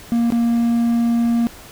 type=tone with dropouts; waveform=triangle; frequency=234.2 Hz; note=A#3; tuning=8 cents sharp; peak=-12 dBFS; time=0.12-1.47 s; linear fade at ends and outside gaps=0 ms; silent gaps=0.303-0.322 s; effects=pink hiss -40 dBFS RMS until 1.71 s